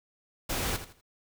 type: noise with echo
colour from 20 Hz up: pink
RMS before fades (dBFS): -31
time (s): 0.49-0.77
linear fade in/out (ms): 10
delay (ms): 81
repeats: 3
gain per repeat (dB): -11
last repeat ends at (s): 1.013
effects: none